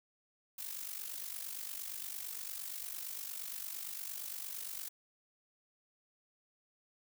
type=noise with amplitude modulation; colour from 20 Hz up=blue; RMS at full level=-40 dBFS; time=0.58-4.89 s; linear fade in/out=10 ms; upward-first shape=sine; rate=48.7 Hz; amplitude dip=70%; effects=none